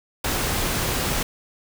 pink noise, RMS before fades -24 dBFS, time 0.24-1.23 s, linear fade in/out 5 ms, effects none

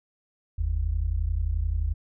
sine tone pair together, 47.55 / 79 Hz, F#1 / D#2, +48 / +27 cents, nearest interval major sixth, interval 879 cents, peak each -26 dBFS, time 0.58-1.94 s, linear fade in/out 10 ms, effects none

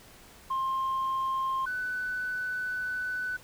sine tone pair in turn, 1059 / 1497.7 Hz, C6 / F#6, +21 / +21 cents, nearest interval tritone, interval 600 cents, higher second, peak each -25 / -29 dBFS, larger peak first, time 0.5-1.66 / 1.66-3.37 s, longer second, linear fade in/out 10 ms, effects tanh soft clip ceiling -25 dBFS + pink hiss -53 dBFS RMS until 3.43 s

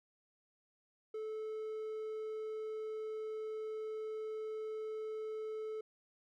triangle tone, 435.1 Hz, A4, 19 cents flat, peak -37 dBFS, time 1.14-5.81 s, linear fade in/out 5 ms, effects none

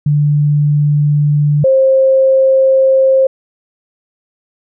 sine tone pair in turn, 147.2 / 531 Hz, D3 / C5, +4 / +25 cents, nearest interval octave + minor seventh, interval 2221 cents, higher second, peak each -8 / -6 dBFS, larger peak second, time 0.06-1.64 / 1.64-3.27 s, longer second, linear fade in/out 5 ms, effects none

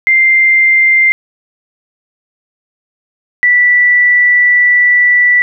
sine tone pair in turn, 2093 / 1964.6 Hz, C7 / B6, 0 / -10 cents, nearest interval minor second, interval 110 cents, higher first, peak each -5 dBFS, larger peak neither, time 0.07-1.12 / 3.43-5.42 s, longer second, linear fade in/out 0 ms, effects none

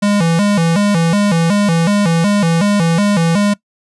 square tone with vibrato, 184.4 Hz, F#3, 6 cents flat, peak -11 dBFS, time 0.02-3.54 s, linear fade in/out 10 ms, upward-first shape square, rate 2.7 Hz, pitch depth 180 cents each way, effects noise-tail reverb RT60 0.1 s tail -21 dB re dry + resampled to 24000 Hz

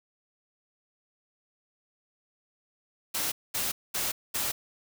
white noise bursts, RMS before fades -30 dBFS, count 4, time 3.14-4.52 s, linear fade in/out 10 ms, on 180 ms, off 220 ms, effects none

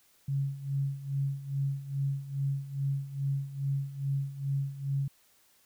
sine tone with tremolo, 138.4 Hz, C#3, 2 cents flat, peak -26 dBFS, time 0.28-5.08 s, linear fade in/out 5 ms, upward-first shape sine, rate 2.4 Hz, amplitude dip 80%, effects white hiss -65 dBFS RMS until 5.65 s

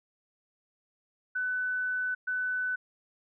sine tone bursts at uneven times, 1500 Hz, F#6, 23 cents sharp, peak -28 dBFS, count 2, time 1.35-2.15 / 2.27-2.76 s, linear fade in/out 10 ms, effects none

